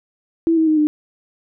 sine tone with pitch steps, 330 / 320.2 / 310.8 / 301.6 Hz, E4 / D#4 / D#4 / D4, +2 / +50 / -2 / +46 cents, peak -12 dBFS, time 0.47-0.87 s, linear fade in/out 0 ms, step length 100 ms, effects none

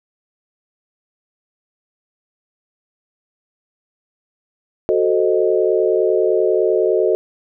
sine chord, F# diminished seventh, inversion none, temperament equal, 370 / 440 / 523.3 / 622.3 Hz, F#4 / A4 / C5 / Eb5, 0 / 0 / 0 / 0 cents, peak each -17 / -17 / -22 / -20 dBFS, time 4.89-7.15 s, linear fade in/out 0 ms, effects none

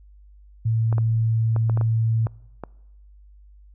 sine tone, 112.7 Hz, A2, 42 cents sharp, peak -18 dBFS, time 0.65-2.27 s, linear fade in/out 10 ms
clicks, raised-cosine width 1 ms, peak -17 dBFS, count 8, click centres 0.927 / 0.982 / 1.563 / 1.697 / 1.774 / 1.812 / 2.269 / 2.637 s
effects noise-tail reverb RT60 1.0 s tail -25 dB re dry + added 50 Hz sine -46 dBFS peak until 3.74 s

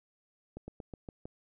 slowing click train, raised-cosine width 2 ms, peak -29 dBFS, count 6, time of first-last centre 0.57-1.255 s, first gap 110 ms, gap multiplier 1.11, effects none

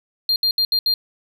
triangle tone bursts at uneven times, 4200 Hz, C8, 6 cents sharp, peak -14 dBFS, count 5, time 0.29-0.36 / 0.43-0.51 / 0.58-0.65 / 0.72-0.79 / 0.86-0.94 s, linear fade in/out 2 ms, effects none

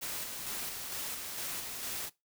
white noise with tremolo, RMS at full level -38 dBFS, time 0.01-2.1 s, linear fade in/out 20 ms, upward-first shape square, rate 2.2 Hz, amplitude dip 30%, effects noise-tail reverb RT60 0.2 s tail -20 dB re dry

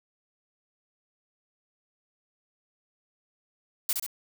blue noise with echo, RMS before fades -26 dBFS, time 3.89-3.93 s, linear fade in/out 2 ms, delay 67 ms, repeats 2, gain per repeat -4 dB, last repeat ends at 4.064 s, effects none

